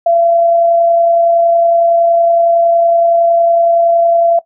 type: tone with amplitude modulation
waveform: sine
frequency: 678 Hz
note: E5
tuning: 49 cents sharp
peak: -6 dBFS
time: 0.06-4.39 s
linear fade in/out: 5 ms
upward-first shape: sine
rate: 30.8 Hz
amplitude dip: 25%
effects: noise-tail reverb RT60 0.1 s tail -17 dB re dry